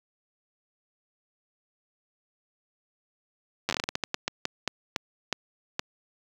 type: slowing click train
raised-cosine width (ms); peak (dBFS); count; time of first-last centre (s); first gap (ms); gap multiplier
0.2; -9; 18; 3.69-5.794; 9; 1.28
effects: high-pass 100 Hz 12 dB/octave + 8-bit